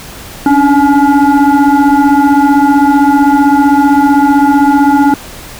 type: tone with frequency modulation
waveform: sine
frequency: 277.2 Hz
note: C#4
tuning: in tune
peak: -4 dBFS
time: 0.46-5.14 s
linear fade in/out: 2 ms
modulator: 570 Hz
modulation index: 1.3
effects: pink hiss -29 dBFS RMS until 5.59 s